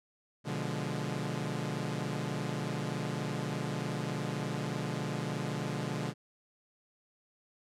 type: chord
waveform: sawtooth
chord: B diminished seventh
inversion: none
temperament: equal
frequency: 123.47 / 146.83 / 174.61 / 207.7 Hz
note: B2 / D3 / F3 / Ab3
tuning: 0 / 0 / 0 / 0 cents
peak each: -35 / -33 / -36 / -36 dBFS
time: 0.44-6.14 s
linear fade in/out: 50 ms
effects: low-pass 9000 Hz 12 dB/octave

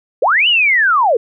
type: linear two-way sweep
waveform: sine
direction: up then down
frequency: 415.3 to 3003 to 415.3 Hz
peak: -9 dBFS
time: 0.22-1.17 s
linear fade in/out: 5 ms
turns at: 0.48 s
effects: none

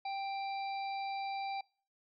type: harmonic tone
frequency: 786 Hz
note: G5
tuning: 4 cents sharp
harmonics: 1 / 3 / 5 / 6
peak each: -36 / -46 / -52 / -52 dBFS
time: 0.05-1.61 s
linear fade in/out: 5 ms
effects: noise-tail reverb RT60 0.4 s tail -24 dB re dry

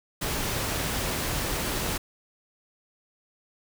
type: noise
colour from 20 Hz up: pink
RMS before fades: -29 dBFS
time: 0.21-1.98 s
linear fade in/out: 10 ms
effects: none

